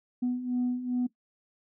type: beating tone pair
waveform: sine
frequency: 245.9 / 248.4 Hz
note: B3 / B3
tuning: -7 / +10 cents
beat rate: 2.5 Hz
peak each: -32 / -27 dBFS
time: 0.22-1.07 s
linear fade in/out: 10 ms
effects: noise-tail reverb RT60 0.1 s tail -17 dB re dry + tanh soft clip ceiling -22 dBFS

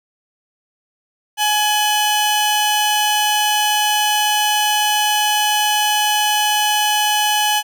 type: tone pair together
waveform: sawtooth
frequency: 841.8 / 3000 Hz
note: G#5 / F#7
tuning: +23 / +23 cents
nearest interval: octave + minor seventh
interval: 2200 cents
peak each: -12 / -16 dBFS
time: 1.37-7.63 s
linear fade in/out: 50 ms
effects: none

